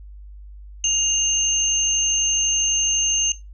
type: tone pair together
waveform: sine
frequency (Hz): 2818 / 6326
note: F7 / G8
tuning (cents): +15 / +15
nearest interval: octave + major second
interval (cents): 1400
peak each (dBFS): -22 / -18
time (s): 0.84-3.32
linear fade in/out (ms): 2
effects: noise-tail reverb RT60 0.2 s tail -18 dB re dry + added 50 Hz sine -37 dBFS peak until 3.53 s